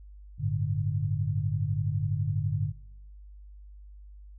sine chord, G suspended second, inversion none, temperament equal, 98 / 110 / 146.83 Hz, G2 / A2 / D3, 0 / 0 / 0 cents, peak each -30 dBFS, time 0.38-2.73 s, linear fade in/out 50 ms, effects noise-tail reverb RT60 1.0 s tail -24 dB re dry + added 50 Hz sine -45 dBFS peak until 4.38 s

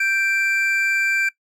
triangle tone pair together, 1569 / 2351 Hz, G6 / D7, +1 / +1 cents, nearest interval perfect fifth, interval 700 cents, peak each -19 dBFS, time 0-1.29 s, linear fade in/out 5 ms, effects noise-tail reverb RT60 0.1 s tail -19 dB re dry

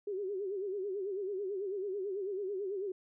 sine tone with vibrato, 392 Hz, G4, in tune, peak -34 dBFS, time 0.07-2.92 s, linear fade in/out 5 ms, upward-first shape sine, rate 9.1 Hz, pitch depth 110 cents each way, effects none

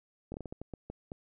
slowing click train, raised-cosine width 2 ms, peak -27 dBFS, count 10, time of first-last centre 0.32-1.119 s, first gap 21 ms, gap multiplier 1.34, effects none

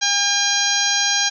harmonic tone, 807 Hz, G#5, 50 cents flat, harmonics 1 / 2 / 3 / 4 / 5 / 6 / 7 / 8, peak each -27 / -23 / -28 / -24 / -23 / -26 / -23 / -24 dBFS, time 0.01-1.3 s, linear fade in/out 20 ms, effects none

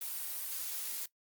blue noise with high-pass filter sweep, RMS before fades -39 dBFS, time 0.01-1.06 s, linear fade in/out 5 ms, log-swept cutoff 570 to 200 Hz, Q 1.1, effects noise-tail reverb RT60 0.1 s tail -19 dB re dry + Opus 32 kbps

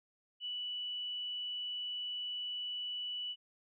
sine tone, 2960 Hz, F#7, in tune, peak -37 dBFS, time 0.4-3.36 s, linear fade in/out 50 ms, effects none

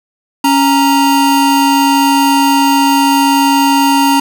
square tone pair together, 277.2 / 932.3 Hz, C#4 / A#5, 0 / 0 cents, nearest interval octave + major sixth, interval 2100 cents, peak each -11 dBFS, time 0.44-4.2 s, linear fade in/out 5 ms, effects none

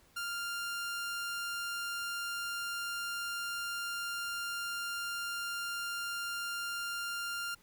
sawtooth tone, 1396.9 Hz, F6, in tune, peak -32 dBFS, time 0.16-7.55 s, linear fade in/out 10 ms, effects pink hiss -65 dBFS RMS until 7.62 s

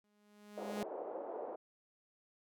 sawtooth tone with exponential growth, 207.7 Hz, G#3, in tune, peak -33 dBFS, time 0.04-0.83 s, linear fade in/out 0 ms, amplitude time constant 170 ms
white band-pass noise, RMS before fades -44 dBFS, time 0.57-1.56 s, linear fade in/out 10 ms, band 390 to 660 Hz, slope 24 dB/octave
effects none

